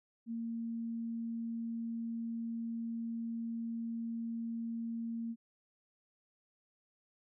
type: tone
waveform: sine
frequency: 230 Hz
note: A#3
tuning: 23 cents flat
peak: -36 dBFS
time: 0.26-5.36 s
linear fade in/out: 50 ms
effects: none